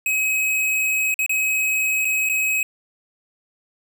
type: tone with dropouts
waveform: square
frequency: 2546 Hz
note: D#7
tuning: 39 cents sharp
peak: -19 dBFS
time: 0.06-2.63 s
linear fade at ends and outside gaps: 2 ms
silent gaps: 1.142-1.19 / 1.263-1.294 / 2.048-2.052 / 2.29-2.296 s
effects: none